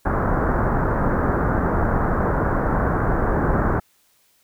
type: low-pass noise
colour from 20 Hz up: pink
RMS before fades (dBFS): -20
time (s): 0.05-3.8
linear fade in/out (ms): 10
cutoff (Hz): 1600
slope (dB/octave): 48
effects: white hiss -61 dBFS RMS until 4.43 s